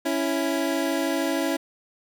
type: tone pair together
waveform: 25% pulse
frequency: 277.2 / 330.2 Hz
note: C#4 / E4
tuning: 0 / +3 cents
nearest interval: minor third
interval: 303 cents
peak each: -22 dBFS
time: 0.05-1.57 s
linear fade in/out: 10 ms
effects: none